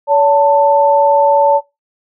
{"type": "tone pair together", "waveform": "sine", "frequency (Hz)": [568, 888.5], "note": ["C#5", "A5"], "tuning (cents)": [42, 17], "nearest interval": "minor sixth", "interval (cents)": 775, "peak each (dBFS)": -10, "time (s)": [0.07, 1.61], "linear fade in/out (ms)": 50, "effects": ["noise-tail reverb RT60 0.2 s tail -18 dB re dry"]}